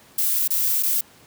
violet noise with dropouts, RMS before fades -21 dBFS, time 0.18-1.01 s, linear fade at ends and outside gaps 5 ms, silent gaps 0.478-0.504 / 0.827-0.832 s, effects pink hiss -51 dBFS RMS until 1.26 s + high-pass 100 Hz 12 dB/octave

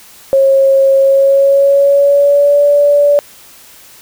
sine tone with pitch glide, 542 to 577.6 Hz, C#5 to D5, -39 to -29 cents, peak -5 dBFS, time 0.33-3.19 s, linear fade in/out 0 ms, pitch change +110 cents, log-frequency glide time 0.96-2.64 s, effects white hiss -39 dBFS RMS until 4.01 s

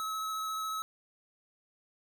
square tone with vibrato, 1290 Hz, E6, 38 cents flat, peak -34 dBFS, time 0-0.82 s, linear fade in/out 0 ms, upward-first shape sine, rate 14 Hz, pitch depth 11 cents each way, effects none

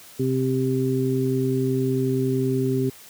harmonic tone, 130.81 Hz, C3, in tune, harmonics 1 / 2 / 3, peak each -24 / -24 / -24 dBFS, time 0.19-2.9 s, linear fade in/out 10 ms, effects white hiss -46 dBFS RMS until 3.09 s + high-pass 60 Hz 12 dB/octave

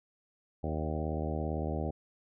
harmonic tone with a mistuned harmonic, 77.78 Hz, D#2, in tune, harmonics 1 / 2 / 3 / 4 / 5 / 6 / 7 / 8 / 9 / 10, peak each -35 / -38 / -40 / -41 / -42 / -43 / -43 / -44 / -45 / -45 dBFS, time 0.63-1.91 s, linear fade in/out 10 ms, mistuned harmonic 8, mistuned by -19 cents, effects none

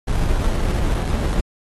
brown noise with sample-and-hold, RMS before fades -19 dBFS, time 0.07-1.41 s, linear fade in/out 10 ms, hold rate 2450 Hz, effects AAC 32 kbps

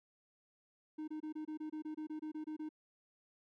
triangle tone bursts, 308.7 Hz, D#4, 14 cents flat, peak -38 dBFS, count 14, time 0.98-2.691 s, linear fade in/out 10 ms, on 99 ms, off 25 ms, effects none

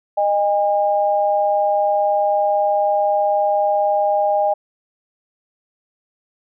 sine tone pair together, 615 / 811.1 Hz, D#5 / G#5, -20 / -41 cents, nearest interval perfect fourth, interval 479 cents, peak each -17 dBFS, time 0.17-4.54 s, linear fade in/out 10 ms, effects none

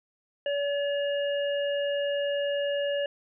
harmonic tone, 570 Hz, C#5, 48 cents sharp, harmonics 1 / 3 / 5, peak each -26 / -37 / -36 dBFS, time 0.46-3.06 s, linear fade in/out 2 ms, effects none

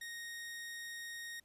sawtooth tone, 1864.7 Hz, A#6, in tune, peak -40 dBFS, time 0.01-1.4 s, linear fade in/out 5 ms, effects pink hiss -75 dBFS RMS until 1.44 s + resampled to 32000 Hz

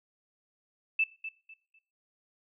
sine tone with echo, 2637 Hz, E7, in tune, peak -23 dBFS, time 0.99-1.04 s, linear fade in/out 5 ms, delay 250 ms, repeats 3, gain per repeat -12 dB, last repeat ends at 1.79 s, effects noise-tail reverb RT60 0.5 s tail -21 dB re dry

